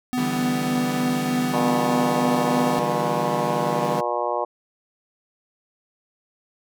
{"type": "tone", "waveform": "square", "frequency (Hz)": 250.2, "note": "B3", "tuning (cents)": 23, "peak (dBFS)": -23, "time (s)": [0.13, 2.79], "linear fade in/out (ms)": 0}
{"type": "chord", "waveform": "sawtooth", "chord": "E minor seventh", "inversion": "third", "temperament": "equal", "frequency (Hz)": [146.83, 164.81, 196, 246.9], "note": ["D3", "E3", "G3", "B3"], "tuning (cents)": [0, 0, 0, 0], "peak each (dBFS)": -27, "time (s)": [0.17, 4.01], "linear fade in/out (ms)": 10}
{"type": "harmonic tone", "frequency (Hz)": 120, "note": "B2", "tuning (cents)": -49, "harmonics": [3, 4, 5, 6, 7, 8, 9], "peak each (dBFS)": [-32, -29, -27, -30, -29, -30, -30], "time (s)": [1.53, 4.45], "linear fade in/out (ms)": 10}
{"effects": []}